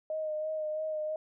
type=tone with vibrato; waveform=sine; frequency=620 Hz; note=D#5; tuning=6 cents flat; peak=-31 dBFS; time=0.1-1.16 s; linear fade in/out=2 ms; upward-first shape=sine; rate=3 Hz; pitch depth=23 cents each way; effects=none